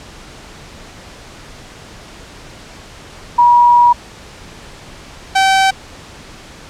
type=tone pair in turn; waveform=sine / sawtooth; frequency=962 / 770.8 Hz; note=B5 / G5; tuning=-46 / -29 cents; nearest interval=major third; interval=383 cents; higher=first; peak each=-5 dBFS; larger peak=neither; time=3.38-3.93 / 5.35-5.71 s; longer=first; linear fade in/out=10 ms; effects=pink hiss -36 dBFS RMS until 6.69 s + low-pass 7000 Hz 12 dB/octave